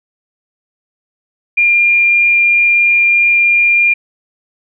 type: tone with frequency modulation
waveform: sine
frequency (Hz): 2401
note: D7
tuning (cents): +38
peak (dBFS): -7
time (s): 1.57-3.94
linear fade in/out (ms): 10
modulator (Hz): 21.8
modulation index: 0.21
effects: none